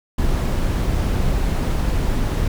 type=noise; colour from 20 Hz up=brown; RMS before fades=-19 dBFS; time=0.18-2.48 s; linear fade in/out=5 ms; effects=none